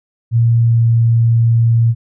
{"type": "tone with pitch glide", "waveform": "sine", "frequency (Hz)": [116.54, 115.73], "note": ["A#2", "A#2"], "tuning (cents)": [0, -12], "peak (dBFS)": -8, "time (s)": [0.31, 1.95], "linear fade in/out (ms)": 50, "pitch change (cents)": -12, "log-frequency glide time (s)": [0.61, 0.81], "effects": []}